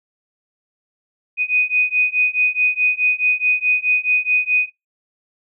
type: beating tone pair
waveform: sine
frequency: 2489 / 2493.7 Hz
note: D#7 / D#7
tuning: 0 / +3 cents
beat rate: 4.7 Hz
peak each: -18 dBFS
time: 1.37-4.7 s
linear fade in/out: 50 ms
effects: noise-tail reverb RT60 0.2 s tail -21 dB re dry